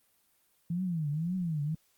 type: tone with vibrato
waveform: sine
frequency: 164.4 Hz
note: E3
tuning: 4 cents flat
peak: -29 dBFS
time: 0.7-1.75 s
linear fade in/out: 5 ms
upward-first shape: triangle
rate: 1.9 Hz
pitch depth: 250 cents each way
effects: white hiss -70 dBFS RMS until 1.97 s + Opus 32 kbps